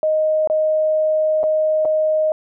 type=tone with dropouts; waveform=sine; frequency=622.3 Hz; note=D#5; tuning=in tune; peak=-14 dBFS; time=0.03-2.32 s; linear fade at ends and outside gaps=1 ms; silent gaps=0.474-0.499 / 1.432-1.438 / 1.85-1.854 s; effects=none